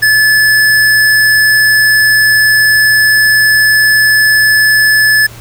square tone, 1728 Hz, A6, 32 cents flat, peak -6 dBFS, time 0.02-5.27 s, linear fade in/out 10 ms, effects added 116 Hz sine -32 dBFS peak until 5.4 s + pink hiss -34 dBFS RMS until 5.4 s

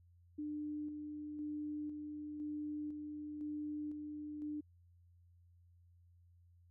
sine tone with tremolo, 299 Hz, D4, 31 cents sharp, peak -39 dBFS, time 0.38-4.61 s, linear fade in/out 10 ms, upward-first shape square, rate 0.99 Hz, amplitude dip 35%, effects added 87 Hz sine -63 dBFS peak until 6.7 s

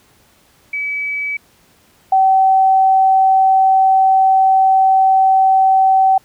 sine tone pair in turn, 2288 / 765.6 Hz, D7 / G5, -46 / -41 cents, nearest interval octave + perfect fifth, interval 1895 cents, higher first, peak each -18 / -8 dBFS, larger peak second, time 0.73-1.37 / 2.12-6.18 s, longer second, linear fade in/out 5 ms, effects pink hiss -52 dBFS RMS until 6.24 s + high-pass 60 Hz 12 dB/octave

